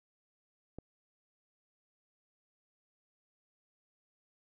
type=click; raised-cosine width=2 ms; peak=-30 dBFS; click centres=0.786 s; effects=none